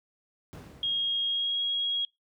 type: noise with exponential decay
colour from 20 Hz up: brown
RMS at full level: -38 dBFS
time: 0.53-1.73 s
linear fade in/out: 0 ms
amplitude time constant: 260 ms
type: tone with pitch glide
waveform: sine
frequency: 3263 to 3297 Hz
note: G#7 to G#7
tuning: -31 to -13 cents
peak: -26 dBFS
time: 0.83-2.05 s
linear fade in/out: 2 ms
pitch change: +18 cents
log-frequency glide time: 1.27-1.6 s
effects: noise-tail reverb RT60 0.2 s tail -26 dB re dry + high-pass 100 Hz 12 dB/octave